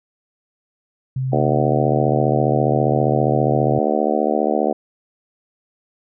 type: tone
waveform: sine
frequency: 130.81 Hz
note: C3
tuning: in tune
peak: -19 dBFS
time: 1.16-3.79 s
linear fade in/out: 5 ms
type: harmonic tone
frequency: 74.9 Hz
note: D2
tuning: 35 cents sharp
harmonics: 3 / 4 / 5 / 6 / 7 / 8 / 9 / 10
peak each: -24 / -24 / -24 / -24 / -24 / -24 / -24 / -24 dBFS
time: 1.32-4.73 s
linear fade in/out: 10 ms
effects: none